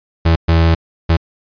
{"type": "tone bursts at uneven times", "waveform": "35% pulse", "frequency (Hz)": 82.41, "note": "E2", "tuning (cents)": 0, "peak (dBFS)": -7, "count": 3, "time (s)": [[0.25, 0.36], [0.48, 0.75], [1.09, 1.17]], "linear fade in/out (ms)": 10, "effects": ["resampled to 11025 Hz"]}